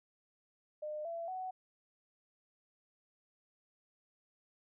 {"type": "tone with pitch steps", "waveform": "sine", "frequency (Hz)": [606, 672.4, 746.1], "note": ["D#5", "E5", "F#5"], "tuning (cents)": [-46, 34, 14], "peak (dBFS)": -38, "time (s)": [0.82, 1.51], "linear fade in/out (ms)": 10, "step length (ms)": 230, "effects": []}